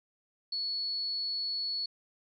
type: tone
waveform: sine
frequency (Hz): 4400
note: C#8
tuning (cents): -14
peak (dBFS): -31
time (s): 0.52-1.86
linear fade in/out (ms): 5
effects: none